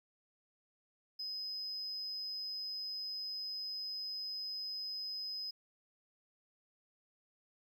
triangle tone, 5050 Hz, D#8, 25 cents sharp, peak -36 dBFS, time 1.19-5.51 s, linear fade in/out 10 ms, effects tanh soft clip ceiling -36 dBFS + 12-bit

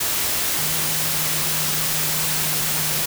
sine tone in noise, 155.56 Hz, D#3, in tune, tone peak -32 dBFS, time 0.58-3.03 s, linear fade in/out 10 ms, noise white, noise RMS -22 dBFS, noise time 0-3.06 s, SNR -13 dB, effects none

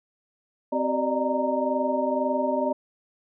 sine tone cluster, 259.3 / 381.6 / 588 / 610 / 927 Hz, C4 / G4 / D5 / D#5 / A#5, -15 / -47 / +2 / -34 / -10 cents, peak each -28 / -33 / -27 / -28 / -29 dBFS, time 0.72-2.73 s, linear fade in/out 10 ms, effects none

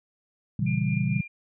sine chord, A# diminished seventh, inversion none, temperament equal with one note detuned, 117.69 / 138.59 / 164.81 / 196 Hz, A#2 / C#3 / E3 / G3, +17 / 0 / 0 / 0 cents, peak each -28 dBFS, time 0.59-1.21 s, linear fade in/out 5 ms
sine tone with tremolo, 2396 Hz, D7, 34 cents sharp, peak -33 dBFS, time 0.66-1.28 s, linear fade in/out 10 ms, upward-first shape sine, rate 4.4 Hz, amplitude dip 55%
effects none

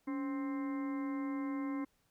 harmonic tone with a mistuned harmonic, 262.6 Hz, C4, 6 cents sharp, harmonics 1 / 2 / 3 / 4 / 5 / 6 / 7 / 8, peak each -35 / -50 / -55 / -47 / -58 / -60 / -60 / -53 dBFS, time 0.07-1.85 s, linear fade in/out 10 ms, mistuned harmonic 1, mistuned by +110 cents, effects pink hiss -75 dBFS RMS until 2.1 s

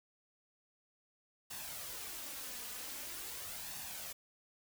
white noise with flanger, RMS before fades -45 dBFS, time 1.5-4.13 s, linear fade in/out 10 ms, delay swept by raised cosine 1.1 to 4.1 ms, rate 0.44 Hz, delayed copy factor +0.55, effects none

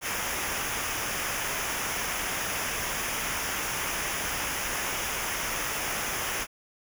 pink noise with comb filter, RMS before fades -31 dBFS, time 0.01-6.47 s, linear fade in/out 50 ms, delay 0.24 ms, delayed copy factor -0.7, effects none

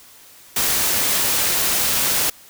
white noise, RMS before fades -19 dBFS, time 0.56-2.3 s, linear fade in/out 5 ms, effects white hiss -46 dBFS RMS until 2.49 s

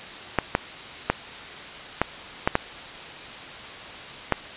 clicks, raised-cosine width 0.5 ms, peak -3 dBFS, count 7, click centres 0.387 / 0.551 / 1.1 / 2.016 / 2.475 / 2.554 / 4.323 s, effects white hiss -38 dBFS RMS until 4.56 s + resampled to 8000 Hz

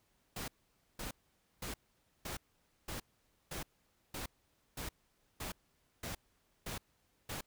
pink noise bursts, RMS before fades -42 dBFS, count 12, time 0.36-7.41 s, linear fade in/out 5 ms, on 120 ms, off 510 ms, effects pink hiss -75 dBFS RMS until 7.46 s

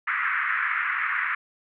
white band-pass noise, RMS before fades -26 dBFS, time 0.07-1.35 s, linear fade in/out 5 ms, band 1200 to 2100 Hz, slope 48 dB/octave, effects none

